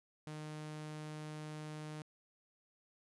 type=tone; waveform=sawtooth; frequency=153.1 Hz; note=D#3; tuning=28 cents flat; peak=-40 dBFS; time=0.27-2.02 s; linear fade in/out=0 ms; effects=resampled to 24000 Hz